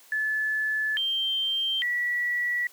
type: tone with pitch steps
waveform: sine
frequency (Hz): 1730 / 3149 / 1942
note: A6 / G7 / B6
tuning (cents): -30 / +7 / -30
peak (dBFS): -24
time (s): 0.12-2.67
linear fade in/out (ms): 2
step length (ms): 850
effects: white hiss -54 dBFS RMS until 2.72 s + high-pass 300 Hz 12 dB/octave